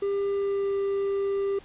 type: tone with pitch glide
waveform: triangle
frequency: 398.9 to 395.9 Hz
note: G4 to G4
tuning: +30 to +17 cents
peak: -22 dBFS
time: 0.02-1.59 s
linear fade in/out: 5 ms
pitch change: -13 cents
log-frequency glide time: 0.31-0.73 s
effects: pink hiss -52 dBFS RMS until 1.64 s + resampled to 8000 Hz